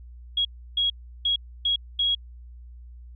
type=tone bursts at uneven times; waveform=sine; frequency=3309 Hz; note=G#7; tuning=7 cents flat; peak=-20 dBFS; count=5; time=0.37-0.45 / 0.77-0.9 / 1.25-1.36 / 1.65-1.76 / 1.99-2.15 s; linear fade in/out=5 ms; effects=added 60 Hz sine -41 dBFS peak until 3.15 s